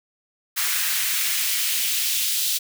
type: noise with high-pass filter sweep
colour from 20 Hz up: white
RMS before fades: -23 dBFS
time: 0.56-2.59 s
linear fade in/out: 20 ms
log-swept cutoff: 1500 to 3600 Hz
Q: 1.4
effects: none